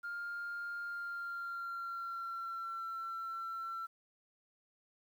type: tone with pitch glide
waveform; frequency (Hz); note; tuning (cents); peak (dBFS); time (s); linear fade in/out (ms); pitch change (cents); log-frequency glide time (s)
sine; 1404 to 1348.4; F6 to E6; +9 to +39; -37; 0.03-3.87; 20; -70; 0.84-2.77
effects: tanh soft clip ceiling -36 dBFS + 11-bit